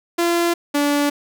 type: tone pair in turn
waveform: sawtooth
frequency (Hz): 342.3 / 288.9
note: F4 / D4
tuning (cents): -35 / -28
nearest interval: minor third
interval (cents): 293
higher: first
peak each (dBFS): -12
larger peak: neither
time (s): 0.18-0.54 / 0.74-1.1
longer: neither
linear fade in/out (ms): 10
effects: none